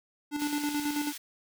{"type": "tone with tremolo", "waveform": "square", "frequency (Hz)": 293.4, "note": "D4", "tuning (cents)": -2, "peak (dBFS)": -28, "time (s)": [0.31, 1.13], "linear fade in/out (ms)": 50, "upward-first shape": "square", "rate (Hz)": 9.2, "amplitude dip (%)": 50}
{"type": "high-pass noise", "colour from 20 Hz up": "pink", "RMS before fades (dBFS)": -41, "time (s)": [0.39, 1.18], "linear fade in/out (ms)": 10, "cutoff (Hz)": 2500, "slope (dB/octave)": 12}
{"effects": []}